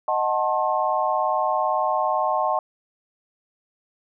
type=chord; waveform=sine; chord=D# diminished seventh; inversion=none; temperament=equal with one note detuned; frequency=622.3 / 740 / 880 / 1069.7 Hz; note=D#5 / F#5 / A5 / C6; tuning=0 / 0 / 0 / +38 cents; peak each=-25 dBFS; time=0.08-2.59 s; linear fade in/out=2 ms; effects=none